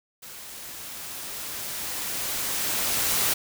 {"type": "noise with level ramp", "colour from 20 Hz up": "white", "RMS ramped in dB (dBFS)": [-42, -23], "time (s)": [0.22, 3.34], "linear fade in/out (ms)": 10, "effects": []}